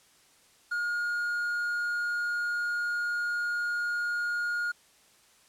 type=tone with quantisation; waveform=triangle; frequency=1428 Hz; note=F6; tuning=38 cents sharp; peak=-26 dBFS; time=0.71-4.72 s; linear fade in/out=10 ms; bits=9; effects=white hiss -61 dBFS RMS until 5.48 s + low-pass 10000 Hz 12 dB/octave